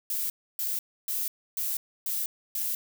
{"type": "noise bursts", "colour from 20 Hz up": "violet", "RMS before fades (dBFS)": -30, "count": 6, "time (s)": [0.1, 2.75], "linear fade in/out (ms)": 2, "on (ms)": 200, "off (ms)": 290, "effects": []}